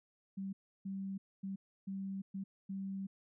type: tone bursts at uneven times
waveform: sine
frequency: 194 Hz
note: G3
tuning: 18 cents flat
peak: -38 dBFS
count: 6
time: 0.37-0.53 / 0.85-1.18 / 1.43-1.56 / 1.87-2.22 / 2.34-2.44 / 2.69-3.07 s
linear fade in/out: 10 ms
effects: none